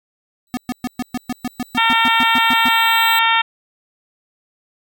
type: tone with exponential growth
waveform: 5% pulse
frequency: 3951 Hz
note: B7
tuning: in tune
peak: -14 dBFS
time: 0.47-3.19 s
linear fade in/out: 1 ms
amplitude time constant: 590 ms
type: tone bursts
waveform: square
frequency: 247.8 Hz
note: B3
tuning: 6 cents sharp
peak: -20 dBFS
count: 15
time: 0.54-2.685 s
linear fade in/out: 0 ms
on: 31 ms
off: 120 ms
type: harmonic tone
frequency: 455.1 Hz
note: A#4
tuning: 42 cents flat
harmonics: 2 / 3 / 4 / 5 / 6 / 7 / 8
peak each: -17 / -19 / -20 / -21 / -22 / -22 / -23 dBFS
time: 1.77-3.42 s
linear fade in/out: 10 ms
effects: none